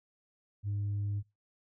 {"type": "tone", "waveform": "sine", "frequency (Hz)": 101.9, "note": "G#2", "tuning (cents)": -32, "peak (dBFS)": -29, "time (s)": [0.63, 1.23], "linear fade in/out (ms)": 50, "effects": ["noise-tail reverb RT60 0.2 s tail -20 dB re dry", "tanh soft clip ceiling -29 dBFS"]}